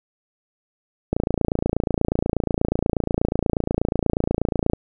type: click train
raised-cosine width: 2 ms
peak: -6 dBFS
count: 103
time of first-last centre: 1.13-4.734 s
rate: 28.3 Hz
effects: none